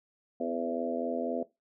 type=harmonic tone with a mistuned harmonic; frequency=83.9 Hz; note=E2; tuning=31 cents sharp; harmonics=3 / 4 / 5 / 6 / 7 / 8; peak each=-35 / -40 / -38 / -36 / -38 / -36 dBFS; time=0.4-1.43 s; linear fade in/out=5 ms; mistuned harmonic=4; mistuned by=-27 cents; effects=noise-tail reverb RT60 0.2 s tail -18 dB re dry